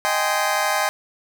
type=chord; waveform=25% pulse; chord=Ab major seventh; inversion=second; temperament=just; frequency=623 / 778.7 / 830.6 / 1038.3 Hz; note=Eb5 / G5 / Ab5 / C6; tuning=+2 / -12 / 0 / -14 cents; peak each=-21 dBFS; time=0.05-0.89 s; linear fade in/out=0 ms; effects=none